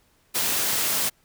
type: high-pass noise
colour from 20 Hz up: white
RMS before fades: -24 dBFS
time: 0.34-1.1 s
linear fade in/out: 20 ms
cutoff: 100 Hz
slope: 12 dB/octave
effects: pink hiss -63 dBFS RMS until 1.24 s